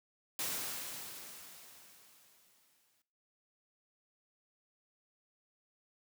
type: noise with exponential decay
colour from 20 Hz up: white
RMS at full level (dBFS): -36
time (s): 0.39-3.02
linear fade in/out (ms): 2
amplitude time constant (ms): 570
effects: noise-tail reverb RT60 0.5 s tail -17 dB re dry + high-pass 100 Hz 12 dB/octave